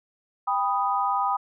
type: chord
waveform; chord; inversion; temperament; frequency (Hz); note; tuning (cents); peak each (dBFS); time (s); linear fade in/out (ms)
sine; G augmented; none; equal with one note detuned; 794.9 / 987.8 / 1244.5; G5 / B5 / D#6; +24 / 0 / 0; -26; 0.47-1.37; 10
effects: none